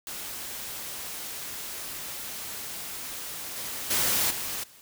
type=noise with level steps; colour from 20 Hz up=white; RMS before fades=-37 / -35 / -25 / -33 / -53 dBFS; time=0.07-4.81 s; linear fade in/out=0 ms; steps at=3.56 / 3.9 / 4.3 / 4.63 s; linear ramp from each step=10 ms; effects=none